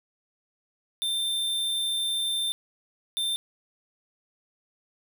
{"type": "tone bursts at uneven times", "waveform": "square", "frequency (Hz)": 3582, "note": "A7", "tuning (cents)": 30, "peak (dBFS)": -26, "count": 2, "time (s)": [[1.02, 2.52], [3.17, 3.36]], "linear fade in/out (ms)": 0, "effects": []}